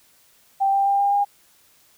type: tone with pitch steps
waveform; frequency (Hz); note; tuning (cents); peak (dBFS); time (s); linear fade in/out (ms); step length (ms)
sine; 784 / 790.4 / 796.8 / 803.3 / 809.8; G5 / G5 / G5 / G5 / G#5; 0 / +14 / +28 / +42 / -44; -16; 0.6-1.25; 20; 130
effects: white hiss -57 dBFS RMS until 1.97 s